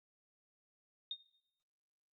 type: tone with exponential decay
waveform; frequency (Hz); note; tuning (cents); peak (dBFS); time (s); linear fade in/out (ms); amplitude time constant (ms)
sine; 3690; A#7; -18; -35; 1.11-1.23; 2; 25
effects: noise-tail reverb RT60 0.8 s tail -19 dB re dry + Opus 48 kbps